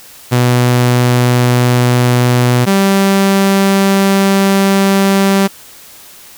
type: tone pair in turn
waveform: sawtooth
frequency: 123.2 / 195.57 Hz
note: B2 / G3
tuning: -4 / -4 cents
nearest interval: minor sixth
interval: 800 cents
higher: second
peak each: -4 dBFS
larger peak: neither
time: 0.31-2.66 / 2.66-5.48 s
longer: second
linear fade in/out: 20 ms
effects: white hiss -37 dBFS RMS until 6.37 s